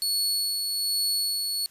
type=tone with tremolo; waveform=sawtooth; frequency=4400 Hz; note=C#8; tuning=14 cents flat; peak=-20 dBFS; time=0.02-1.66 s; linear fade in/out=0 ms; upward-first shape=sine; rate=1.2 Hz; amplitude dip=35%; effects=white hiss -57 dBFS RMS until 1.7 s + resampled to 32000 Hz